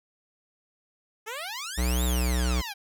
10% pulse exponential two-way sweep, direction up then down, 415.3 to 3881 to 770 Hz, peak -25 dBFS, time 1.26-2.74 s, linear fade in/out 20 ms, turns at 2.04 s
square tone, 61.74 Hz, B1, in tune, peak -24 dBFS, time 1.77-2.62 s, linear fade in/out 20 ms
effects none

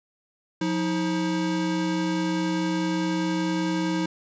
square tone pair together, 177.97 / 318.2 Hz, F3 / D#4, +33 / +39 cents, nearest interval minor seventh, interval 1006 cents, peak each -28 / -26 dBFS, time 0.61-4.06 s, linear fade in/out 5 ms, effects resampled to 16000 Hz

